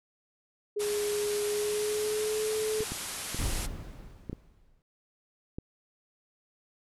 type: tone with pitch glide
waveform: sine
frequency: 415.3 to 432.2 Hz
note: G#4 to A4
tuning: 0 to -31 cents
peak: -28 dBFS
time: 0.76-2.84 s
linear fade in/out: 10 ms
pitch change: +69 cents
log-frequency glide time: 1.46-2.53 s
type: low-pass noise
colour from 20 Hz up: white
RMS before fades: -38 dBFS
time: 0.79-3.67 s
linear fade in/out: 20 ms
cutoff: 12000 Hz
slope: 96 dB/octave
type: clicks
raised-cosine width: 3 ms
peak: -23 dBFS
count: 6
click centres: 2.806 / 2.92 / 3.346 / 4.297 / 4.33 / 5.585 s
type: noise with exponential decay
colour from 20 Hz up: brown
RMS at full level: -28 dBFS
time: 3.39-4.82 s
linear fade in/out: 1 ms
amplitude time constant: 310 ms
effects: none